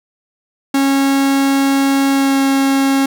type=tone with pitch glide; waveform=45% pulse; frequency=274.1 to 272.2 Hz; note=C#4 to C#4; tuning=-19 to -31 cents; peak=-11 dBFS; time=0.74-3.06 s; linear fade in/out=5 ms; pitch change=-12 cents; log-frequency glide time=2.11-2.41 s; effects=none